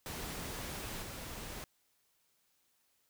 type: noise with level steps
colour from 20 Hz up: pink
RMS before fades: -42 / -45 dBFS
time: 0.06-1.64 s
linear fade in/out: 0 ms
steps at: 1.02 s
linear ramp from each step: 10 ms
effects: white hiss -75 dBFS RMS until 3.09 s